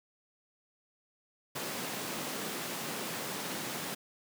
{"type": "high-pass noise", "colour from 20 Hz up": "pink", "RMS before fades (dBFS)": -38, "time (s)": [1.55, 3.95], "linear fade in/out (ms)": 10, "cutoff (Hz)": 160, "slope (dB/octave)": 24, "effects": []}